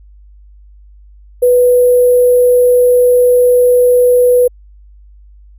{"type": "tone with sample-and-hold", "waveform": "sine", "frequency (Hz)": 493.9, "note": "B4", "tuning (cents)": 0, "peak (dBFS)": -5, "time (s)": [1.42, 4.48], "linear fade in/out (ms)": 10, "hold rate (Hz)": 11025, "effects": ["added 50 Hz sine -37 dBFS peak until 5.58 s"]}